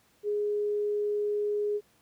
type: tone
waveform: sine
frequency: 415.3 Hz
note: G#4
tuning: in tune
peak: -26 dBFS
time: 0.23-1.81 s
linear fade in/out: 50 ms
effects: pink hiss -65 dBFS RMS until 2.01 s + high-pass 80 Hz 12 dB/octave